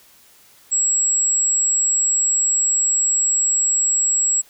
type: tone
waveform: sine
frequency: 7700 Hz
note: B8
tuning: 45 cents flat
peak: -15 dBFS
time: 0.71-4.42 s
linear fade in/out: 20 ms
effects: white hiss -51 dBFS RMS until 4.49 s